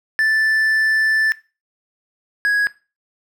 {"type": "tone pair in turn", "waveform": "triangle", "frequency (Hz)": [1760, 1661.6], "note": ["A6", "G#6"], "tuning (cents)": [0, 0], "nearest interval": "minor second", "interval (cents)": 100, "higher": "first", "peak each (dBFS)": -12, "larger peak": "neither", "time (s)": [[0.19, 1.32], [2.45, 2.67]], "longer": "first", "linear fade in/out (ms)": 0, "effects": ["noise-tail reverb RT60 0.3 s tail -18 dB re dry"]}